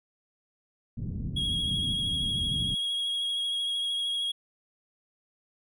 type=low-pass noise; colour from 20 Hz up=white; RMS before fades=-34 dBFS; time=0.97-2.75 s; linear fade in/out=10 ms; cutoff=200 Hz; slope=24 dB/octave
type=tone with vibrato; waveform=triangle; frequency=3300 Hz; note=G#7; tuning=12 cents flat; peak=-26 dBFS; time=1.36-4.32 s; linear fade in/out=10 ms; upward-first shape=sine; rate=13 Hz; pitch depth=20 cents each way
effects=none